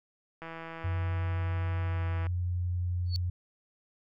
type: click train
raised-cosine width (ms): 0.5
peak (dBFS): -27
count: 304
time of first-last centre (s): 0.42-2.268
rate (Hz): 164
type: tone with pitch glide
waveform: sine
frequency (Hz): 91.2 to 88.86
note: F#2 to F2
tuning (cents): -24 to +31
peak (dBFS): -28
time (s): 0.84-3.3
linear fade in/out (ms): 5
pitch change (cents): -45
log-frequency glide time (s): 1.84-2.19
type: tone with exponential growth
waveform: sine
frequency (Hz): 4443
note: C#8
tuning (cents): +3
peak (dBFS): -29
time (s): 3.06-3.16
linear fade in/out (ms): 0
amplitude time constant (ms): 20
effects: none